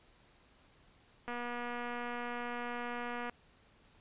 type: click train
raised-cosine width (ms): 0.5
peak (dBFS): -26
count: 487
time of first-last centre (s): 1.28-3.297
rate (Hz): 241
effects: pink hiss -65 dBFS RMS until 4 s + resampled to 8000 Hz